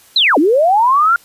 sine linear two-way sweep, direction down then up, 4186 to 266.5 to 1422 Hz, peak -8 dBFS, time 0.16-1.16 s, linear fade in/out 2 ms, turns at 0.38 s, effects white hiss -46 dBFS RMS until 1.24 s + resampled to 32000 Hz

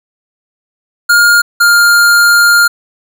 square tone pair in turn, 1417 / 1405.6 Hz, F6 / F6, +25 / +11 cents, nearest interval unison, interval 14 cents, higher first, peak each -5 / -5 dBFS, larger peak neither, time 1.09-1.42 / 1.6-2.68 s, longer second, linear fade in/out 10 ms, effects none

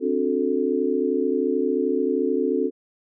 sine chord, D dominant seventh, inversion third, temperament just, 264.3 / 293.7 / 367.1 / 440.5 Hz, C4 / D4 / F#4 / A4, +18 / 0 / -14 / +2 cents, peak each -25 / -27 / -25 / -24 dBFS, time 0-2.71 s, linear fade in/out 50 ms, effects none

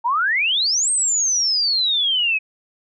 sine exponential two-way sweep, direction up then down, 897 to 8500 to 2513 Hz, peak -16 dBFS, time 0.04-2.39 s, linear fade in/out 20 ms, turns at 0.91 s, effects none

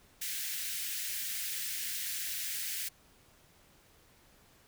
white high-pass noise, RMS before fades -37 dBFS, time 0.21-2.89 s, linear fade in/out 10 ms, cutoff 1600 Hz, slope 48 dB/octave, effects pink hiss -63 dBFS RMS until 4.67 s

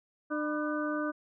harmonic tone with a mistuned harmonic, 300.8 Hz, D4, 42 cents sharp, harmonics 1 / 2 / 3 / 4 / 5, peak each -32 / -36 / -46 / -38 / -38 dBFS, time 0.3-1.12 s, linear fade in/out 20 ms, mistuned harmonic 3, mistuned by +150 cents, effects none

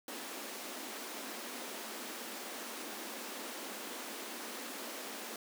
pink high-pass noise, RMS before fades -44 dBFS, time 0.08-5.36 s, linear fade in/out 2 ms, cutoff 210 Hz, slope 96 dB/octave, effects none

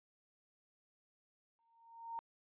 sine tone with exponential growth, 921 Hz, A#5, 21 cents flat, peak -38 dBFS, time 1.59-2.19 s, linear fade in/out 0 ms, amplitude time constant 130 ms, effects resampled to 8000 Hz

